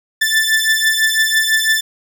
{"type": "beating tone pair", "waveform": "sawtooth", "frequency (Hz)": [1760, 1766], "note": ["A6", "A6"], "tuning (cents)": [0, 6], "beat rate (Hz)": 6, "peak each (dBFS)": -12, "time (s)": [0.21, 1.81], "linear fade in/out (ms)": 10, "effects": []}